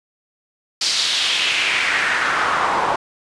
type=noise with band-pass filter sweep; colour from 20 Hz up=pink; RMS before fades=-19 dBFS; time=0.81-2.96 s; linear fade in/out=5 ms; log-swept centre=4800 to 880 Hz; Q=2.6; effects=resampled to 22050 Hz